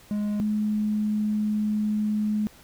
triangle / sine tone pair in turn, 208.1 / 211.9 Hz, G#3 / G#3, +4 / +35 cents, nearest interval unison, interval 31 cents, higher second, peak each -22 dBFS, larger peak neither, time 0.11-0.4 / 0.4-2.47 s, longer second, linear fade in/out 0 ms, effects pink hiss -52 dBFS RMS until 2.63 s

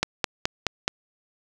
click train, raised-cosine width 0.2 ms, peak -4 dBFS, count 5, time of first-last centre 0.03-0.879 s, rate 4.71 Hz, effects none

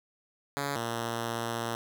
5% pulse tone pair in turn, 141.4 / 116.23 Hz, C#3 / A#2, +35 / -5 cents, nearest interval minor third, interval 340 cents, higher first, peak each -19 / -20 dBFS, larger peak first, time 0.57-0.76 / 0.76-1.75 s, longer second, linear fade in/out 0 ms, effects none

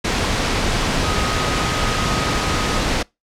sine tone in noise, 1256 Hz, D#6, 16 cents sharp, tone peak -27 dBFS, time 1.03-2.79 s, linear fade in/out 10 ms, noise pink, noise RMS -19 dBFS, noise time 0.04-3.03 s, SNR -11 dB, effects noise-tail reverb RT60 0.2 s tail -24 dB re dry + low-pass 6000 Hz 12 dB/octave

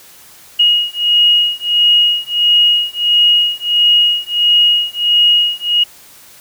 sine beating tone pair, 2881 / 2882.5 Hz, F#7 / F#7, -47 / -46 cents, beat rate 1.5 Hz, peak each -12 dBFS, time 0.59-5.84 s, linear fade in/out 10 ms, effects white hiss -41 dBFS RMS until 6.4 s

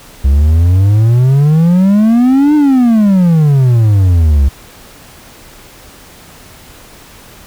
triangle exponential two-way sweep, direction up then down, 66 to 305.1 to 66 Hz, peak -3 dBFS, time 0.24-4.49 s, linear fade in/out 10 ms, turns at 2.55 s, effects pink hiss -37 dBFS RMS until 7.46 s

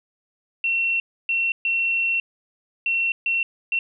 sine tone bursts at uneven times, 2717 Hz, F7, 48 cents flat, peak -19 dBFS, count 6, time 0.64-1 / 1.29-1.52 / 1.65-2.2 / 2.86-3.12 / 3.26-3.43 / 3.72-3.79 s, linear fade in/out 2 ms, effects none

